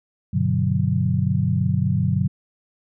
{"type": "chord", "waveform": "sine", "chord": "G major seventh", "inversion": "none", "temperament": "equal", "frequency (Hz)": [98, 123.47, 146.83, 185], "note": ["G2", "B2", "D3", "F#3"], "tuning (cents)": [0, 0, 0, 0], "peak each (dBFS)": -23, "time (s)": [0.33, 2.28], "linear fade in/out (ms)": 10, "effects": []}